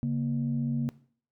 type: tone pair together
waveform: sine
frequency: 139.22 / 234.5 Hz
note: C#3 / A#3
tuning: +8 / +11 cents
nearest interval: major sixth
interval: 903 cents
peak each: -28 dBFS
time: 0.03-0.89 s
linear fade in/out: 0 ms
effects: noise-tail reverb RT60 0.5 s tail -19 dB re dry + tanh soft clip ceiling -20 dBFS